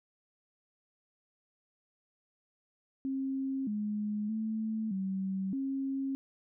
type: tone with pitch steps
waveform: sine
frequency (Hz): 268.1 / 209.6 / 219.6 / 191.5 / 270.4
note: C4 / G#3 / A3 / G3 / C#4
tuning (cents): +42 / +16 / -3 / -40 / -43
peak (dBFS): -31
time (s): 3.05-6.15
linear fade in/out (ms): 0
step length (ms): 620
effects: none